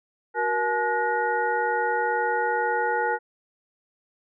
sine tone cluster, 371.1 / 473.3 / 855 / 1450 / 1875 Hz, F#4 / A#4 / A5 / F#6 / A#6, +5 / +26 / -50 / -35 / +10 cents, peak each -34 / -27 / -25 / -28 / -33 dBFS, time 0.34-3.19 s, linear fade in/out 50 ms, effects none

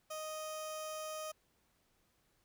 15% pulse tone with notch filter, 622.3 Hz, D#5, in tune, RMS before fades -43 dBFS, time 0.1-1.32 s, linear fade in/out 10 ms, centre 2000 Hz, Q 1.1, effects pink hiss -75 dBFS RMS until 2.44 s

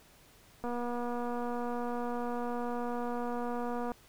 click train, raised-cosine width 1 ms, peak -24 dBFS, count 791, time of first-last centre 0.64-3.918 s, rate 241 Hz, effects pink hiss -60 dBFS RMS until 4.08 s

